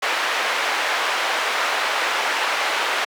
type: band-pass noise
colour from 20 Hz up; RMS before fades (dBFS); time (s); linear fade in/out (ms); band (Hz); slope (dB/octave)
white; -22; 0.02-3.05; 10; 550 to 2200; 12
effects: high-pass 300 Hz 12 dB/octave